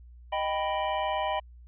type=chord; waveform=square; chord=Eb augmented; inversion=none; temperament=equal; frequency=622.3 / 784 / 987.8 Hz; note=Eb5 / G5 / B5; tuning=0 / 0 / 0 cents; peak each=-32 dBFS; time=0.32-1.4 s; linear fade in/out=10 ms; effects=added 60 Hz sine -47 dBFS peak until 1.67 s + resampled to 8000 Hz